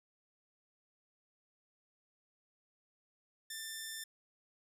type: tone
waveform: 10% pulse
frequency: 1781 Hz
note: A6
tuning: 21 cents sharp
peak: -33 dBFS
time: 3.5-4.04 s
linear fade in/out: 5 ms
effects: none